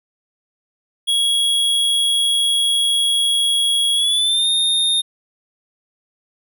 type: tone with pitch glide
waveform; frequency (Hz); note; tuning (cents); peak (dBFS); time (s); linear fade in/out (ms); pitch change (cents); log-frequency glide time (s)
square; 3322 to 3665; G#7 to A#7; 0 to -30; -15; 1.07-5.02; 20; +170; 3.94-4.48
effects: none